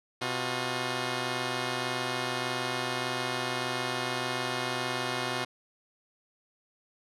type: tone pair together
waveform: 5% pulse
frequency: 126.64 / 358.2 Hz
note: B2 / F4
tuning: +44 / +44 cents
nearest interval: octave + tritone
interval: 1800 cents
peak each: -21 dBFS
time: 0.21-5.45 s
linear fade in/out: 10 ms
effects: low-pass 8000 Hz 12 dB/octave